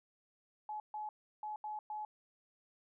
sine tone bursts at uneven times, 850 Hz, G#5, 40 cents sharp, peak -39 dBFS, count 5, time 0.69-0.8 / 0.94-1.09 / 1.43-1.56 / 1.64-1.79 / 1.9-2.05 s, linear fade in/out 2 ms, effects none

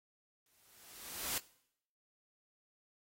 white noise with exponential growth, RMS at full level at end -35 dBFS, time 0.46-1.38 s, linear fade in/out 2 ms, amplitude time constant 200 ms, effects noise-tail reverb RT60 0.7 s tail -20 dB re dry + AAC 48 kbps

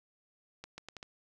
accelerating click train, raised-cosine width 0.2 ms, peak -27 dBFS, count 5, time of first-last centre 0.64-1.029 s, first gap 140 ms, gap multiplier 0.76, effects none

